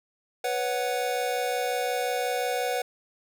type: chord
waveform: square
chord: B suspended second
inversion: none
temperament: equal with one note detuned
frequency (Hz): 493.9 / 559.5 / 740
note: B4 / C#5 / F#5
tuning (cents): 0 / +16 / 0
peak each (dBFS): -30 / -34 / -30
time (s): 0.44-2.82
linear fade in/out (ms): 5
effects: none